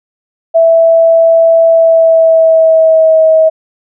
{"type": "tone with pitch glide", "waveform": "sine", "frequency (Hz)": [659.3, 638.3], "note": ["E5", "D#5"], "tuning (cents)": [0, 44], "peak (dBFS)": -3, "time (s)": [0.54, 3.5], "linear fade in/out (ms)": 20, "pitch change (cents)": -56, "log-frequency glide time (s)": [1.68, 3.23], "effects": []}